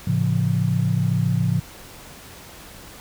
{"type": "chord", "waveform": "sine", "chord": "A augmented", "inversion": "none", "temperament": "just", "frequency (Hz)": [110, 137.5, 171.88], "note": ["A2", "C#3", "E#3"], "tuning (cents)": [0, -14, -27], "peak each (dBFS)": -22, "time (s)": [0.07, 1.6], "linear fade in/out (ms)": 5, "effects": ["pink hiss -42 dBFS RMS until 3 s"]}